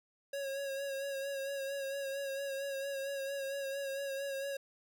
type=tone with vibrato; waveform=square; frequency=550 Hz; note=C#5; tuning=14 cents flat; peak=-37 dBFS; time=0.33-4.57 s; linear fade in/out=5 ms; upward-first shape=sine; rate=4.4 Hz; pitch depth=33 cents each way; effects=none